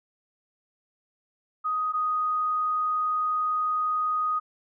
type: tone pair in turn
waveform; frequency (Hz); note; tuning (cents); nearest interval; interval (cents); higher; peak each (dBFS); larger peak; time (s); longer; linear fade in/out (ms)
sine; 1251 / 1245.5; D#6 / D#6; +9 / +1; unison; 8; first; -24 / -23; second; 1.64-1.93 / 1.93-4.4; second; 20
effects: none